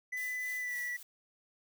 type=tone with pitch glide; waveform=triangle; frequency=2000 to 1954.3 Hz; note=B6 to B6; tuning=+21 to -19 cents; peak=-33 dBFS; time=0.12-0.97 s; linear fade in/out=10 ms; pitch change=-40 cents; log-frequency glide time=0.59-0.76 s
type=noise with tremolo; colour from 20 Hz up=blue; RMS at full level=-47 dBFS; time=0.17-1.03 s; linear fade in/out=2 ms; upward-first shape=triangle; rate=3.6 Hz; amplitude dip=65%
effects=none